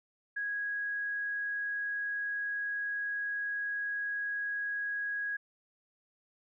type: tone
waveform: sine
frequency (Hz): 1655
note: G#6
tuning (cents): -6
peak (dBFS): -32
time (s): 0.36-5.37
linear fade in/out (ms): 10
effects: none